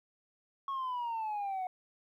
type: exponential sweep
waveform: sine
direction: down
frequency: 1107 to 730 Hz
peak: -31 dBFS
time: 0.68-1.67 s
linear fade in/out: 2 ms
effects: tanh soft clip ceiling -32 dBFS + 12-bit